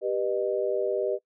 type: chord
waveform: sine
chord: G augmented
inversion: none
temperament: just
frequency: 392 / 490 / 612.5 Hz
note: G4 / B4 / D#5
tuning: 0 / -14 / -27 cents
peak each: -28 / -29 / -29 dBFS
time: 0.01-1.19 s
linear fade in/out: 50 ms
effects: noise-tail reverb RT60 0.1 s tail -21 dB re dry